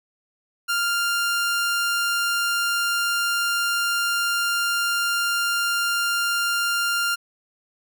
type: tone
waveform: sawtooth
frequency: 1396.9 Hz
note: F6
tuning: in tune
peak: -17 dBFS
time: 0.68-7.16 s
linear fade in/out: 20 ms
effects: none